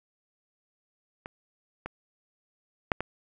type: clicks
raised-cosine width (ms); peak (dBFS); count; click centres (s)
0.5; -23 / -20 / -8 / -15; 4; 1.259 / 1.86 / 2.918 / 3.006
effects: none

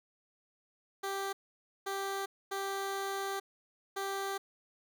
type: tone bursts at uneven times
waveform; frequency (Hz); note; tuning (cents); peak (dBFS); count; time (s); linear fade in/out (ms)
15% pulse; 392; G4; 0; -28; 4; 1.03-1.33 / 1.86-2.26 / 2.51-3.4 / 3.96-4.38; 10
effects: none

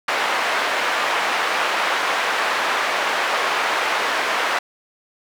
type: band-pass noise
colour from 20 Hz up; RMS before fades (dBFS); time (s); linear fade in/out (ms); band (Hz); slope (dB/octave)
white; -21; 0.08-4.59; 5; 580 to 1800; 12
effects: none

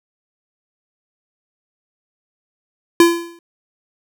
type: tone with exponential decay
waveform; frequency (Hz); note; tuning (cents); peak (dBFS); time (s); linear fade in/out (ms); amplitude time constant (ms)
square; 340; F4; -46; -5; 3-3.39; 2; 83
effects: none

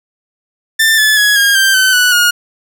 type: tone with pitch steps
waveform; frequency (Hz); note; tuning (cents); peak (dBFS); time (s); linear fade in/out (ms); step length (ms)
sawtooth; 1784 / 1729.2 / 1676.1 / 1624.6 / 1574.7 / 1526.4 / 1479.5 / 1434.1; A6 / A6 / G#6 / G#6 / G6 / G6 / F#6 / F6; +23 / -31 / +15 / -39 / +7 / -47 / -1 / +45; -4; 0.79-2.31; 10; 190
effects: none

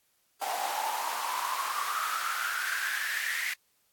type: noise with high-pass filter sweep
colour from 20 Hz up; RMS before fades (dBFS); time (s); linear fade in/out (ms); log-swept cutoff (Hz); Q
pink; -32; 0.41-3.54; 10; 740 to 2000; 8.6
effects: white hiss -71 dBFS RMS until 3.92 s + AAC 64 kbps

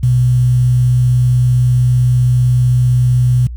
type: tone with quantisation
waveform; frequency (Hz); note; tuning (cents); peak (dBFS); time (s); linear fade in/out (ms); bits
sine; 124.4; B2; +13; -8; 0.03-3.47; 5; 6
effects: added 60 Hz sine -23 dBFS peak until 3.56 s

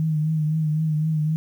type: tone with vibrato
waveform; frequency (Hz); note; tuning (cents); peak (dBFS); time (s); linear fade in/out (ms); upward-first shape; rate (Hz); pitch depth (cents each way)
sine; 155.56; D#3; 0; -19; 0-1.36; 0; triangle; 3.9; 50
effects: 9-bit

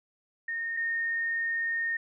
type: tone pair in turn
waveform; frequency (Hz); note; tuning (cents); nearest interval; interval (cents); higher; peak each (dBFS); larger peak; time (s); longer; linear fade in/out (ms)
sine; 1839 / 1839; A#6 / A#6; -24 / -24; unison; 0; neither; -30 / -27; second; 0.48-0.77 / 0.77-1.97; second; 5
effects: none

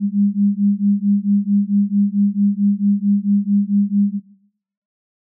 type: beating tone pair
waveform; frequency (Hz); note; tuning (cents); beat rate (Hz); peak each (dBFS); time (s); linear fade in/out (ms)
sine; 200 / 204.5; G3 / G#3; +35 / -26; 4.5; -17; 0-4.2; 50
effects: noise-tail reverb RT60 0.7 s tail -17 dB re dry

